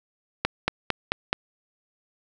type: accelerating click train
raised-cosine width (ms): 0.3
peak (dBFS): -5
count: 5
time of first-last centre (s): 0.45-1.329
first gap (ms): 230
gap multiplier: 0.97
effects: none